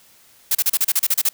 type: noise bursts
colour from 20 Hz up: blue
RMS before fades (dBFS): -17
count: 11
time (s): 0.51-1.29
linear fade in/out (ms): 5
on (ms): 40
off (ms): 34
effects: white hiss -52 dBFS RMS until 1.33 s